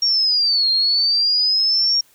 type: linear two-way sweep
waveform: sine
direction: down then up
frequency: 5588 to 4186 to 5588 Hz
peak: -14 dBFS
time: 0.02-2.01 s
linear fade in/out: 5 ms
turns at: 0.7 s
effects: white hiss -55 dBFS RMS until 2.14 s